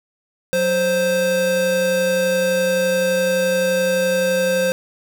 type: tone pair together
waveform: square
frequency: 184.9 / 523 Hz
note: F#3 / C5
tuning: -1 / -1 cents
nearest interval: octave + tritone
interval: 1800 cents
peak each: -26 / -17 dBFS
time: 0.53-4.72 s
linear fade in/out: 0 ms
effects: none